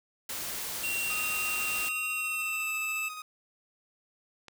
white noise, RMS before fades -36 dBFS, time 0.29-1.89 s, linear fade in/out 5 ms
square tone with pitch glide, 2748 to 2636 Hz, F7 to E7, -29 to -1 cents, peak -31 dBFS, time 0.83-3.09 s, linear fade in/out 10 ms, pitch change -72 cents, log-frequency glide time 2.12-2.75 s
sawtooth tone with tremolo, 1250 Hz, D#6, 8 cents sharp, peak -34 dBFS, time 1.1-3.22 s, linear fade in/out 2 ms, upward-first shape square, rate 14 Hz, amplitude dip 30%
click, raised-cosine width 0.2 ms, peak -29 dBFS, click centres 4.483 s
effects none

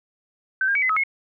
sine tone with pitch steps, 1539 / 1608 / 2272 / 2034 / 1280 / 2172 Hz, G6 / G6 / C#7 / C7 / D#6 / C#7, -32 / +44 / +42 / -50 / +49 / -36 cents, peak -18 dBFS, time 0.61-1.036 s, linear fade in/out 2 ms, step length 71 ms, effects none

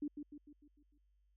sine tone with echo, 293.7 Hz, D4, in tune, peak -36 dBFS, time 0.02-0.08 s, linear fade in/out 5 ms, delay 150 ms, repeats 6, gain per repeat -6 dB, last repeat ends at 0.98 s, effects added 50 Hz sine -70 dBFS peak until 1.36 s

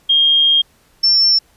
sine tone pair in turn, 3227 / 5397 Hz, G7 / E8, +50 / +40 cents, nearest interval major sixth, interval 890 cents, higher second, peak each -9 dBFS, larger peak neither, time 0.09-0.62 / 1.03-1.39 s, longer first, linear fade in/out 10 ms, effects pink hiss -54 dBFS RMS until 1.56 s + resampled to 32000 Hz

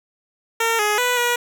10% pulse tone with pitch steps, 456.8 / 419.2 / 493.4 / 482.3 Hz, A#4 / G#4 / B4 / B4, -35 / +16 / -2 / -41 cents, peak -9 dBFS, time 0.6-1.36 s, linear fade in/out 5 ms, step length 190 ms, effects none

